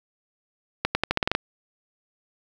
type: accelerating click train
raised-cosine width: 0.3 ms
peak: -5 dBFS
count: 9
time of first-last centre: 0.85-1.351 s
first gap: 100 ms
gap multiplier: 0.86
effects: 7-bit